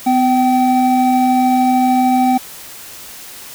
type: tone pair together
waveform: triangle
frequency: 252.6 / 771 Hz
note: B3 / G5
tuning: +39 / -29 cents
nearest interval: octave + perfect fifth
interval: 1932 cents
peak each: -11 dBFS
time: 0.06-2.38 s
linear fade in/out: 10 ms
effects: white hiss -34 dBFS RMS until 3.54 s